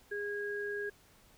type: tone pair together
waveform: sine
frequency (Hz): 410 / 1640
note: G#4 / G#6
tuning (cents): -22 / -22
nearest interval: 2 octaves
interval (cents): 2400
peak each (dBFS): -37 / -38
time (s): 0.11-0.9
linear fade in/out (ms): 10
effects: pink hiss -63 dBFS RMS until 1.37 s